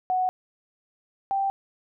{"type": "tone pair in turn", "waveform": "sine", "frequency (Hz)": [740, 784], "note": ["F#5", "G5"], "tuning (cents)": [0, 0], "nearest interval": "minor second", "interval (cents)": 100, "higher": "second", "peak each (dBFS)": [-21, -22], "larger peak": "first", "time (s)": [[0.1, 0.29], [1.31, 1.5]], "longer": "neither", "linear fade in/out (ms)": 0, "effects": []}